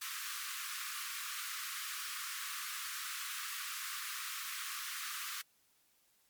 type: high-pass noise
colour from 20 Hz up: pink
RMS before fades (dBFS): -42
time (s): 0.01-5.42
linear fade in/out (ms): 10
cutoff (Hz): 1100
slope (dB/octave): 96
effects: white hiss -72 dBFS RMS until 6.29 s + MP3 96 kbps